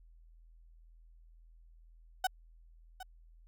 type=tone with echo; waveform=35% pulse; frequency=750 Hz; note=F#5; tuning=23 cents sharp; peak=-26 dBFS; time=2.24-2.27 s; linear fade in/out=5 ms; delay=760 ms; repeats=1; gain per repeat=-15 dB; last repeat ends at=3.03 s; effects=added 41 Hz sine -56 dBFS peak until 3.47 s